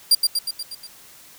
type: tone with echo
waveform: sawtooth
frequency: 4760 Hz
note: D8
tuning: 22 cents sharp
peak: -8 dBFS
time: 0.11-0.15 s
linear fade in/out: 5 ms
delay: 120 ms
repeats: 6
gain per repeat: -4 dB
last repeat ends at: 0.87 s
effects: white hiss -47 dBFS RMS until 1.38 s